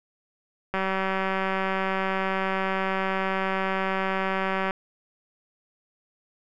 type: click train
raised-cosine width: 0.5 ms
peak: -12 dBFS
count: 759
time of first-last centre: 0.74-4.709 s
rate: 191 Hz
effects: none